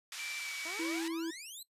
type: band-pass noise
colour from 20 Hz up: white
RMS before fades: -44 dBFS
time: 0.12-1.08 s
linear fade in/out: 2 ms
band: 1500 to 5600 Hz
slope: 12 dB/octave
type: tone with pitch glide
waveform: triangle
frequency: 2336 to 2276 Hz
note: D7 to C#7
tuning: -10 to +45 cents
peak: -39 dBFS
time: 0.19-0.99 s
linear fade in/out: 5 ms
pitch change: -45 cents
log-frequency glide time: 0.39-0.52 s
type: exponential sweep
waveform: 15% pulse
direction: up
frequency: 310 to 4186 Hz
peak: -38 dBFS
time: 0.65-1.63 s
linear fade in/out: 5 ms
type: tone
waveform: triangle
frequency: 329.1 Hz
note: E4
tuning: 3 cents flat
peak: -32 dBFS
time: 0.79-1.31 s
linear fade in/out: 10 ms
effects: noise-tail reverb RT60 0.1 s tail -18 dB re dry + resampled to 32000 Hz